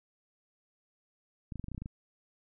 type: clicks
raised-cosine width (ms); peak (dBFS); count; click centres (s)
5; -27; 10; 1.522 / 1.557 / 1.596 / 1.642 / 1.684 / 1.717 / 1.747 / 1.779 / 1.82 / 1.859
effects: none